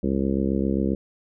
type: harmonic tone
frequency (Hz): 67.5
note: C#2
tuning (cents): -45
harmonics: 1 / 2 / 3 / 4 / 5 / 6 / 7 / 8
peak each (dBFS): -30 / -34 / -24 / -28 / -28 / -32 / -32 / -36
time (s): 0.03-0.95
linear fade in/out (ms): 5
effects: none